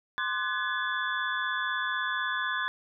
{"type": "tone cluster", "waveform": "sine", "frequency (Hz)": [1042, 1198, 1498, 1702, 3460], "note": ["C6", "D6", "F#6", "G#6", "A7"], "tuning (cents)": [-7, 34, 21, 42, -30], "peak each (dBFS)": [-34, -39, -34, -31, -38], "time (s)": [0.18, 2.68], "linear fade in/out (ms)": 0, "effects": []}